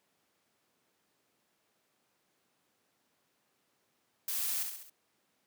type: noise with echo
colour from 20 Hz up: blue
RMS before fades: -35 dBFS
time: 4.28-4.63 s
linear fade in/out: 2 ms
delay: 67 ms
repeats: 4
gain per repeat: -5 dB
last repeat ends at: 4.898 s
effects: pink hiss -75 dBFS RMS until 5.46 s + high-pass 200 Hz 12 dB/octave